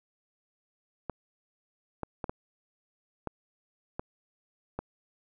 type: clicks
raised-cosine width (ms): 1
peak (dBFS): -19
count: 7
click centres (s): 1.097 / 2.033 / 2.242 / 2.295 / 3.273 / 3.995 / 4.79
effects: none